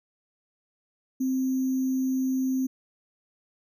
sine tone with sample-and-hold, 261.6 Hz, C4, in tune, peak -23 dBFS, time 1.2-2.67 s, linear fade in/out 10 ms, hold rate 6300 Hz, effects none

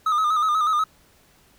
triangle tone with vibrato, 1244.5 Hz, D#6, in tune, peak -16 dBFS, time 0.06-0.84 s, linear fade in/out 5 ms, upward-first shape square, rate 8.2 Hz, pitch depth 51 cents each way, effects pink hiss -57 dBFS RMS until 1.58 s

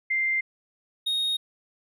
sine / triangle tone pair in turn, 2093 / 3729 Hz, C7 / A#7, 0 / 0 cents, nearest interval minor seventh, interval 1000 cents, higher second, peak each -22 dBFS, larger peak neither, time 0.1-0.41 / 1.06-1.37 s, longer neither, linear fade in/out 10 ms, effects none

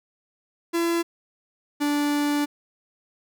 45% pulse tone pair in turn, 337.9 / 291.8 Hz, E4 / D4, +43 / -11 cents, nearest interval minor third, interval 254 cents, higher first, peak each -21 dBFS, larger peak neither, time 0.73-1.03 / 1.8-2.46 s, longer second, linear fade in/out 20 ms, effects none

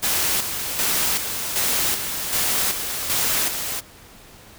white noise with tremolo, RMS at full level -21 dBFS, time 0.02-3.81 s, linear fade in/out 20 ms, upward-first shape square, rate 1.3 Hz, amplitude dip 50%, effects pink hiss -46 dBFS RMS until 4.58 s

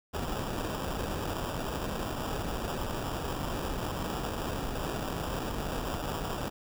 pink noise with sample-and-hold, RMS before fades -34 dBFS, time 0.13-6.5 s, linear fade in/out 20 ms, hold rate 2100 Hz, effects none

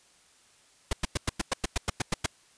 pink noise bursts, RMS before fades -26 dBFS, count 12, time 0.91-2.262 s, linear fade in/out 5 ms, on 21 ms, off 100 ms, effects white hiss -61 dBFS RMS until 2.57 s + resampled to 22050 Hz

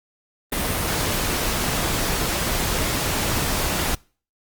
pink noise, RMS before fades -23 dBFS, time 0.52-3.95 s, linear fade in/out 5 ms, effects noise-tail reverb RT60 0.4 s tail -25 dB re dry + Opus 32 kbps

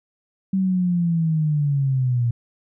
sine linear sweep, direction down, 193.1 to 116.7 Hz, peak -17 dBFS, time 0.53-2.31 s, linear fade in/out 5 ms, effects none

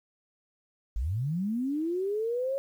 sine linear sweep, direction up, 46.02 to 555 Hz, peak -27 dBFS, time 0.96-2.58 s, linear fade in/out 0 ms, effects 10-bit

